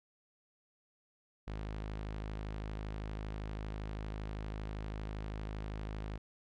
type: tone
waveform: sawtooth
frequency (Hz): 52.6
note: G#1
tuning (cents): +23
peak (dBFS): -35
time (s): 1.47-6.18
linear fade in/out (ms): 10
effects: low-pass 4000 Hz 12 dB/octave